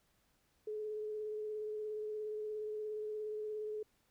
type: tone with vibrato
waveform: sine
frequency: 426.9 Hz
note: G#4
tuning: 48 cents sharp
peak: -38 dBFS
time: 0.67-3.83 s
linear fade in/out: 5 ms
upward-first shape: sine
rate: 17 Hz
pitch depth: 17 cents each way
effects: pink hiss -75 dBFS RMS until 4.1 s